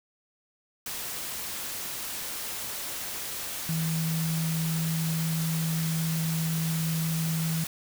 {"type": "tone in noise", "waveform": "sine", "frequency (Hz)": 162, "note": "E3", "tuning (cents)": -30, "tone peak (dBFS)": -26, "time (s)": [3.69, 7.64], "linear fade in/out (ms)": 2, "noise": "white", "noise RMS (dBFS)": -35, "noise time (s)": [0.86, 7.67], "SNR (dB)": 6, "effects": []}